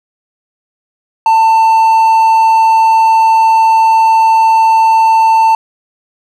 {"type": "tone", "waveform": "triangle", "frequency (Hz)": 893, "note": "A5", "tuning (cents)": 25, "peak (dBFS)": -3, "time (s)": [1.26, 5.55], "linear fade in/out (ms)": 2, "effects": []}